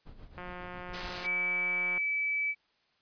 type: noise with tremolo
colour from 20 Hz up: brown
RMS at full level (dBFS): -46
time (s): 0.05-1.19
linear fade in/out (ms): 20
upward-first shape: sine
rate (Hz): 7.2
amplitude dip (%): 70
type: click train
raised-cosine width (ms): 0.5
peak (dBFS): -28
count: 287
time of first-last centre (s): 0.38-1.978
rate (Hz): 179
type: noise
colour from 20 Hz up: white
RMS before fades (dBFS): -37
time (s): 0.93-1.27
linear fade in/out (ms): 10
type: tone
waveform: sine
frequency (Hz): 2300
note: D7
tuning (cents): -37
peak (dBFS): -28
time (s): 1.23-2.55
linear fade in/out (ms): 50
effects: white hiss -71 dBFS RMS until 3.01 s + resampled to 11025 Hz